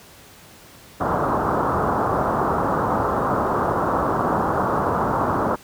white low-pass noise, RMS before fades -21 dBFS, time 1-5.56 s, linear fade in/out 10 ms, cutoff 1300 Hz, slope 48 dB/octave, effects pink hiss -46 dBFS RMS until 5.63 s + high-pass 60 Hz 12 dB/octave

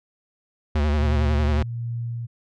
square tone with vibrato, 74.3 Hz, D2, 21 cents sharp, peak -19 dBFS, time 0.75-1.63 s, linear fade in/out 5 ms, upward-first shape sine, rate 11 Hz, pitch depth 65 cents each way
sine tone with tremolo, 117.5 Hz, A#2, 14 cents sharp, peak -25 dBFS, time 0.99-2.27 s, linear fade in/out 20 ms, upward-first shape sine, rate 1.3 Hz, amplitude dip 30%
effects low-pass 4000 Hz 12 dB/octave

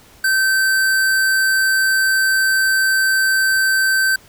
square tone, 1548 Hz, G6, 22 cents flat, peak -14 dBFS, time 0.24-4.16 s, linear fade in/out 5 ms, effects pink hiss -47 dBFS RMS until 4.28 s

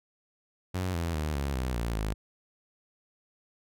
sawtooth tone with pitch steps, 92.1 / 83.97 / 76.56 / 69.8 / 63.64 / 58.02 / 52.9 Hz, F#2 / E2 / D#2 / C#2 / C2 / A#1 / G#1, -7 / +33 / -27 / +13 / -47 / -7 / +33 cents, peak -25 dBFS, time 0.74-2.14 s, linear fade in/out 10 ms, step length 200 ms, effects none

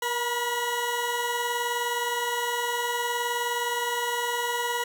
20% pulse tone pair together, 475.8 / 971 Hz, A#4 / B5, +35 / -30 cents, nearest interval octave, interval 1235 cents, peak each -25 / -23 dBFS, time 0.02-4.84 s, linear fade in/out 5 ms, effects none

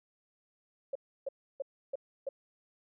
sine tone bursts, 547 Hz, C#5, 23 cents flat, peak -32 dBFS, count 5, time 0.93-2.29 s, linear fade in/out 5 ms, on 24 ms, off 310 ms, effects none

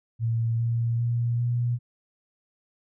sine tone with pitch steps, 114.8 / 116.67 / 118.57 / 120.51 Hz, A#2 / A#2 / A#2 / B2, -26 / +2 / +30 / -42 cents, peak -22 dBFS, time 0.19-1.79 s, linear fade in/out 50 ms, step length 400 ms, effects none

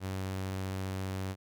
sawtooth tone, 95.1 Hz, F#2, 48 cents sharp, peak -30 dBFS, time 0-1.36 s, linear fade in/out 50 ms, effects none

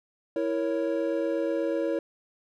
triangle chord, A# diminished, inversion second, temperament equal, 329.6 / 466.2 / 554.4 Hz, E4 / A#4 / C#5, 0 / 0 / 0 cents, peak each -27 / -29 / -27 dBFS, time 0.36-1.99 s, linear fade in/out 2 ms, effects none

